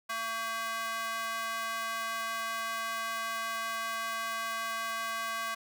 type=tone with high-pass filter; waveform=square; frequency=226.3 Hz; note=A3; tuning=49 cents sharp; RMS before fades=-35 dBFS; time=0.09-5.55 s; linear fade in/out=10 ms; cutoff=1200 Hz; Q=2; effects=none